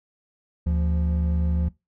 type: tone pair together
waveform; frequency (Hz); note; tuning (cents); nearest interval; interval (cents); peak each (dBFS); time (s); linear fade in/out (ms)
triangle; 75.17 / 173.3; D2 / F3; +41 / -13; octave + major second; 1446; -19 / -25; 0.66-1.69; 10
effects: noise-tail reverb RT60 0.2 s tail -20 dB re dry